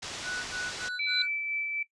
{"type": "low-pass noise", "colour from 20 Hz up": "white", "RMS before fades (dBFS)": -39, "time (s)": [0.02, 0.89], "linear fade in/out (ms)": 10, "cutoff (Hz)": 6400, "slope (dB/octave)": 24}
{"type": "tone bursts", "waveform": "triangle", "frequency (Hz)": 1480, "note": "F#6", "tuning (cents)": 0, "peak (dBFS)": -30, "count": 4, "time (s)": [0.23, 1.281], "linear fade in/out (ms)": 50, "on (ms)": 220, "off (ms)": 57}
{"type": "tone with exponential growth", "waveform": "sine", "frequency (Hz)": 4011, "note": "B7", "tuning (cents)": 26, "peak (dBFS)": -23, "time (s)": [0.62, 1.22], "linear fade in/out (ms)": 1, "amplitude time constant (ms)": 130}
{"type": "tone with tremolo", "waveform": "sine", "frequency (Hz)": 2319, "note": "D7", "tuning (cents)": -22, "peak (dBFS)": -28, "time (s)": [0.99, 1.83], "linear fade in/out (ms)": 5, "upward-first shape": "sine", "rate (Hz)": 3.9, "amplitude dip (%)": 30}
{"effects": ["noise-tail reverb RT60 0.1 s tail -18 dB re dry", "resampled to 24000 Hz"]}